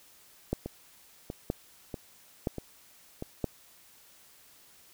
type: two click trains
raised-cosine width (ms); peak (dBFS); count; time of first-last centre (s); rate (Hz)
2; -15 / -22; 4 / 5; 0.53-3.443 / 0.66-3.224; 1.03 / 1.56
effects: white hiss -58 dBFS RMS until 4.93 s